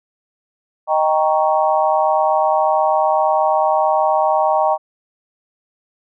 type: chord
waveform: sine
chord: Eb dominant seventh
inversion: none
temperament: equal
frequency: 622.3 / 784 / 932.3 / 1108.7 Hz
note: Eb5 / G5 / Bb5 / Db6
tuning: 0 / 0 / 0 / 0 cents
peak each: -17 / -17 / -19 / -22 dBFS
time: 0.87-4.78 s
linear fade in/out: 50 ms
effects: none